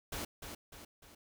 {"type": "noise with echo", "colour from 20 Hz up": "pink", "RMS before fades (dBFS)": -40, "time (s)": [0.12, 0.25], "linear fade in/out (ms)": 5, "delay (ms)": 300, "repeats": 3, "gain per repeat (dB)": -6, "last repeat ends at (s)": 1.15, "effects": []}